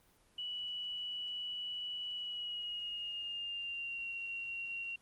sine tone with pitch glide, 2948 to 2751 Hz, F#7 to F7, -7 to -27 cents, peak -38 dBFS, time 0.38-4.96 s, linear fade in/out 5 ms, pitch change -120 cents, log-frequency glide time 2.12-4.05 s, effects pink hiss -68 dBFS RMS until 5.01 s + Opus 24 kbps

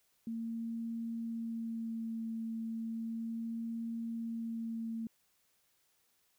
sine tone with vibrato, 227.6 Hz, A#3, 41 cents flat, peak -36 dBFS, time 0.27-5.07 s, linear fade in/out 2 ms, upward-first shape sine, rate 0.34 Hz, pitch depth 15 cents each way, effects white hiss -74 dBFS RMS until 6.38 s

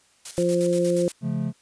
blue noise with tremolo, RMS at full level -32 dBFS, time 0.25-1.12 s, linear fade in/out 5 ms, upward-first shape square, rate 8.4 Hz, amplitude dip 65%
harmonic tone, 174.7 Hz, F3, 1 cent sharp, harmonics 1 / 2 / 3, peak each -25 / -23 / -22 dBFS, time 0.38-1.08 s, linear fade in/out 0 ms
triangle chord, Db augmented, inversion none, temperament just, 138.59 / 173.24 / 216.5 Hz, Db3 / F3 / A3, 0 / -14 / -28 cents, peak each -26 dBFS, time 1.21-1.53 s, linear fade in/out 50 ms
effects white hiss -60 dBFS RMS until 1.61 s + resampled to 22050 Hz

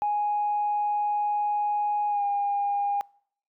sine tone with pitch glide, 830.6 to 809.8 Hz, G#5 to G#5, 0 to -44 cents, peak -22 dBFS, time 0.02-3.01 s, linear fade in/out 0 ms, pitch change -44 cents, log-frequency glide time 2.09-2.23 s, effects noise-tail reverb RT60 0.6 s tail -26 dB re dry + tanh soft clip ceiling -18 dBFS

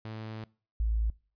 sawtooth / sine tone pair in turn, 110 / 55 Hz, A2 / A1, 0 / 0 cents, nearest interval octave, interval 1200 cents, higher first, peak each -34 / -25 dBFS, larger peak second, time 0.05-0.44 / 0.8-1.1 s, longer first, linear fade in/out 0 ms, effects noise-tail reverb RT60 0.4 s tail -23 dB re dry + resampled to 11025 Hz

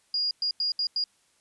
sine tone bursts at uneven times, 4850 Hz, D#8, 45 cents flat, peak -24 dBFS, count 5, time 0.14-0.31 / 0.42-0.51 / 0.6-0.72 / 0.79-0.87 / 0.96-1.04 s, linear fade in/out 2 ms, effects white hiss -66 dBFS RMS until 1.4 s + resampled to 24000 Hz

